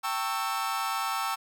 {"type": "chord", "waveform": "40% pulse", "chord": "A dominant seventh", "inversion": "third", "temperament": "equal with one note detuned", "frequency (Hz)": [784, 902.1, 1108.7, 1318.5], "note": ["G5", "A5", "C#6", "E6"], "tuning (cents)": [0, 43, 0, 0], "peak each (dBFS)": [-34, -34, -34, -31], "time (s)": [0.03, 1.36], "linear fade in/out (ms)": 20, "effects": []}